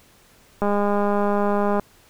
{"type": "click train", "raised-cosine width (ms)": 1, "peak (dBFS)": -9, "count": 241, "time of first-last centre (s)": [0.62, 1.796], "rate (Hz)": 204, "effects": ["pink hiss -54 dBFS RMS until 2.09 s"]}